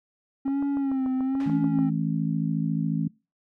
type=tone with vibrato; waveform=triangle; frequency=270 Hz; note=C#4; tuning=45 cents flat; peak=-21 dBFS; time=0.45-1.9 s; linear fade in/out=10 ms; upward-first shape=sine; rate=1.1 Hz; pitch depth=71 cents each way
type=click train; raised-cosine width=1 ms; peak=-26 dBFS; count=10; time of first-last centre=0.48-1.788 s; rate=6.88 Hz
type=noise with exponential decay; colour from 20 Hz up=white; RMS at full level=-32 dBFS; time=1.4-1.81 s; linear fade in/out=2 ms; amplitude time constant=88 ms
type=harmonic tone; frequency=54.1 Hz; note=A1; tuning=29 cents flat; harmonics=3 / 4 / 5; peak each=-26 / -28 / -30 dBFS; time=1.46-3.08 s; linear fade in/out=5 ms
effects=noise-tail reverb RT60 0.3 s tail -25 dB re dry + low-pass 2000 Hz 12 dB/octave